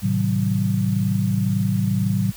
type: chord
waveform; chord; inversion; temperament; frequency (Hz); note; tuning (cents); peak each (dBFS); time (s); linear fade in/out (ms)
sine; A diminished seventh; none; just; 110 / 132 / 158.4 / 190.08; A2 / C3 / Eb3 / Gb3; 0 / +16 / +31 / +47; -22 / -26 / -27 / -21; 0.02-2.32; 20
effects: added 50 Hz sine -45 dBFS peak until 2.36 s + white hiss -42 dBFS RMS until 2.36 s